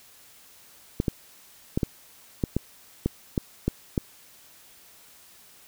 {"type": "clicks", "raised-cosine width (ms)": 3, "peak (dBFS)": -10, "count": 10, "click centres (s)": [1.001, 1.082, 1.775, 1.832, 2.438, 2.566, 3.06, 3.378, 3.68, 3.978], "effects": ["white hiss -53 dBFS RMS until 5.67 s"]}